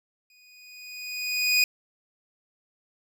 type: tone with exponential growth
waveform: 25% pulse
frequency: 2480 Hz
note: D#7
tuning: 6 cents flat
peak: -13 dBFS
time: 0.3-1.64 s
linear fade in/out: 2 ms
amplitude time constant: 290 ms
effects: none